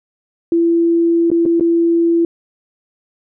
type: tone with dropouts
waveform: sine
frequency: 336.5 Hz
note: E4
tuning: 36 cents sharp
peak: -10 dBFS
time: 0.52-2.25 s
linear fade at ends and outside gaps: 2 ms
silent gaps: 1.303-1.315 / 1.454-1.46 / 1.598-1.608 s
effects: none